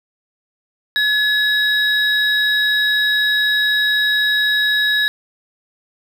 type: tone pair together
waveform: triangle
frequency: 1700 / 3816 Hz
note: G#6 / A#7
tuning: +40 / +40 cents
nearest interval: octave + major second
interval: 1400 cents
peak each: -14 / -16 dBFS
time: 0.96-5.08 s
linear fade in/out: 0 ms
effects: none